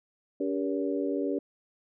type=harmonic tone with a mistuned harmonic; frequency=94.9 Hz; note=F#2; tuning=44 cents sharp; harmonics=3 / 4 / 5 / 6; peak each=-30 / -32 / -34 / -36 dBFS; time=0.4-1.39 s; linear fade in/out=5 ms; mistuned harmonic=4; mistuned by=+59 cents; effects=none